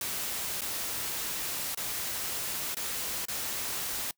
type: noise with dropouts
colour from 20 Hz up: white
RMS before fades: -34 dBFS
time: 0.01-4.11 s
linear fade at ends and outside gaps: 2 ms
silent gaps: 0.609-0.617 / 1.748-1.773 / 2.746-2.768 / 3.254-3.283 s
effects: noise-tail reverb RT60 0.1 s tail -24 dB re dry